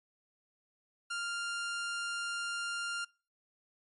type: tone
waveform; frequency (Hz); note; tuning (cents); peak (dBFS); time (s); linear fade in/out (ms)
sawtooth; 1396.9; F6; 0; -31; 1.1-3.05; 10
effects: noise-tail reverb RT60 0.4 s tail -26 dB re dry + MP3 48 kbps